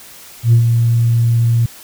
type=tone with ADSR envelope; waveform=sine; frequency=116.9 Hz; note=A#2; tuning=5 cents sharp; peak=-3 dBFS; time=0.43-1.66 s; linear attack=97 ms; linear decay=94 ms; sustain=-6 dB; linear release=5 ms; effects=tanh soft clip ceiling -3 dBFS + white hiss -38 dBFS RMS until 1.83 s